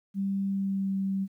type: tone with pitch glide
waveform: sine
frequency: 196 to 193.75 Hz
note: G3 to G3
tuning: 0 to -20 cents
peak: -26 dBFS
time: 0.14-1.28 s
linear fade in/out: 50 ms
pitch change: -20 cents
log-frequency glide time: 0.5-0.94 s
effects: 11-bit